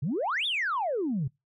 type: exponential two-way sweep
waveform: sine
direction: up then down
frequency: 122.6 to 3729 to 122.6 Hz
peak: -25 dBFS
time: 0.02-1.28 s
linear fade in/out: 10 ms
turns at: 0.46 s
effects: noise-tail reverb RT60 0.2 s tail -23 dB re dry + tanh soft clip ceiling -22 dBFS